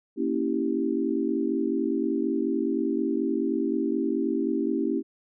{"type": "chord", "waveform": "sine", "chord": "A# diminished seventh", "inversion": "none", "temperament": "equal with one note detuned", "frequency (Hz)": [233.1, 277.2, 326.6, 392], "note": ["A#3", "C#4", "E4", "G4"], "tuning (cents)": [0, 0, -16, 0], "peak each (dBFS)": [-30, -28, -28, -30], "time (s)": [0.16, 5.03], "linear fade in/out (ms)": 50, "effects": []}